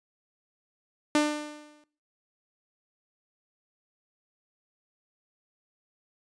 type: tone with exponential decay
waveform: sawtooth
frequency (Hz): 298.9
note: D4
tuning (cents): +31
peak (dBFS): -15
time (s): 1.15-1.84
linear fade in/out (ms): 2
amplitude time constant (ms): 150
effects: noise-tail reverb RT60 0.4 s tail -20 dB re dry + resampled to 22050 Hz